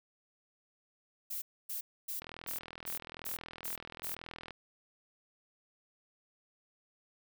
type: noise bursts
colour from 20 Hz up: violet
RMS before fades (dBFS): -39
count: 8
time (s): 1.3-4.15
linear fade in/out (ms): 10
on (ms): 120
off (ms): 270
type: click train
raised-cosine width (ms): 0.3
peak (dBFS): -28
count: 95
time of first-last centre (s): 2.22-4.507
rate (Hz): 41.1
effects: none